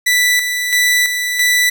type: tone with tremolo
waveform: sawtooth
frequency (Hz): 1975.5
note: B6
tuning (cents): 0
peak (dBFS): -7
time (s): 0.06-1.7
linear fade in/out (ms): 10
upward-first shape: square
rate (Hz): 1.5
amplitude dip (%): 50
effects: none